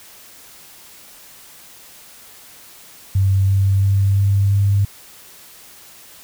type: tone with pitch steps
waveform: sine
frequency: 96.7 / 97.54 / 98.39 / 99.25 / 100.11 Hz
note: G2 / G2 / G2 / G2 / G2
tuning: -23 / -8 / +7 / +22 / +37 cents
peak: -12 dBFS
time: 3.15-4.85 s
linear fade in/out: 5 ms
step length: 340 ms
effects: white hiss -43 dBFS RMS until 6.23 s